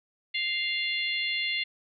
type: harmonic tone with a mistuned harmonic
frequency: 698.5 Hz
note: F5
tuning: in tune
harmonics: 3 / 4 / 5 / 6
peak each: -30 / -32 / -34 / -36 dBFS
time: 0.34-1.64 s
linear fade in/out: 10 ms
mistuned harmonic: 5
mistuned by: -23 cents
effects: none